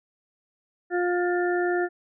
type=harmonic tone; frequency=353.8 Hz; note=F4; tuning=23 cents sharp; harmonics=1 / 2 / 4 / 5; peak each=-23 / -29 / -33 / -32 dBFS; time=0.9-1.89 s; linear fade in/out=50 ms; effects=none